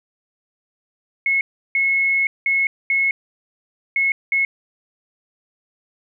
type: tone bursts at uneven times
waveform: sine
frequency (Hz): 2181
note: C#7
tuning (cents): -29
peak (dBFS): -15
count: 6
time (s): 1.26-1.41 / 1.75-2.27 / 2.46-2.67 / 2.9-3.11 / 3.96-4.12 / 4.32-4.45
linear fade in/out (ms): 2
effects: none